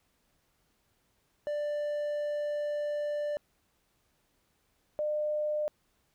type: tone pair in turn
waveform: triangle / sine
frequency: 590 / 602.4 Hz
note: D5 / D5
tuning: +8 / +44 cents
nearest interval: unison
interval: 36 cents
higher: second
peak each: -28 dBFS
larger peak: neither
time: 1.47-3.37 / 4.99-5.68 s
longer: first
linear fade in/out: 0 ms
effects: pink hiss -73 dBFS RMS until 6.14 s